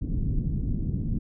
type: low-pass noise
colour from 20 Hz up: pink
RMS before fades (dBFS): -27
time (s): 0.01-1.19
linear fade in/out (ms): 10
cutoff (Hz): 250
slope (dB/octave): 24
effects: none